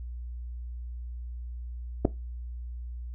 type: clicks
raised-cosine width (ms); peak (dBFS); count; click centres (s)
2; -15 / -8; 2; 2.049 / 2.052
effects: noise-tail reverb RT60 0.2 s tail -17 dB re dry + added 60 Hz sine -35 dBFS peak until 3.14 s